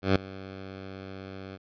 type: tone with ADSR envelope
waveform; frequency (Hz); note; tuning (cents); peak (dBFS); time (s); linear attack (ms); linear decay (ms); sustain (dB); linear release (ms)
10% pulse; 96; G2; -36; -10; 0.02-1.58; 140; 4; -21; 32
effects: resampled to 11025 Hz